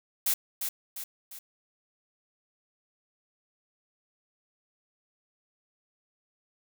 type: noise with echo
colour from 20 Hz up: blue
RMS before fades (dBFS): -26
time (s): 0.26-0.34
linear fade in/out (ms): 5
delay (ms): 350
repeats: 3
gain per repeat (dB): -6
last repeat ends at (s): 1.39
effects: none